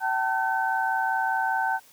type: tone cluster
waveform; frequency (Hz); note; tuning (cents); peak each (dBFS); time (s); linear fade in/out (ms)
sine; 765 / 890 / 1527; G5 / A5 / G6; -42 / +20 / -46; -27; 0-1.8; 50
effects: white hiss -55 dBFS RMS until 1.92 s